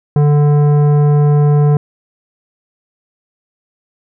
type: tone with tanh clipping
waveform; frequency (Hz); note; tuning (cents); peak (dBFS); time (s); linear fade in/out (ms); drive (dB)
triangle; 146.83; D3; 0; -9; 0.16-1.77; 2; 17
effects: none